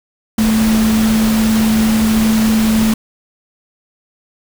sine tone in noise, 220 Hz, A3, in tune, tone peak -10 dBFS, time 0.38-2.94 s, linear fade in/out 5 ms, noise pink, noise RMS -21 dBFS, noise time 0.38-2.94 s, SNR +8 dB, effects none

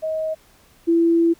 sine tone pair in turn, 632 / 334.8 Hz, D#5 / E4, +27 / +27 cents, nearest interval major seventh, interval 1100 cents, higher first, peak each -21 / -13 dBFS, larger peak second, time 0.02-0.35 / 0.87-1.34 s, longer second, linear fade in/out 20 ms, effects pink hiss -54 dBFS RMS until 1.39 s

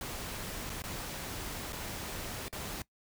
pink noise with dropouts, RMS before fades -40 dBFS, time 0.01-2.82 s, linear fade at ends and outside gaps 2 ms, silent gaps 0.696-0.7 / 0.821-0.838 / 1.724-1.729 / 2.483-2.527 s, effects noise-tail reverb RT60 0.1 s tail -20 dB re dry

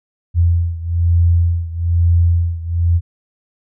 sine beating tone pair, 85 / 86.1 Hz, F2 / F2, -46 / -24 cents, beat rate 1.1 Hz, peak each -13 / -16 dBFS, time 0.34-3.01 s, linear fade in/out 50 ms, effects none

